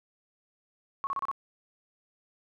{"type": "tone bursts", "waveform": "sine", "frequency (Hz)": 1102, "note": "C#6", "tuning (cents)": -11, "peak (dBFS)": -28, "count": 5, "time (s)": [1.04, 1.314], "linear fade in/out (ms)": 0, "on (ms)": 30, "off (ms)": 31, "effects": []}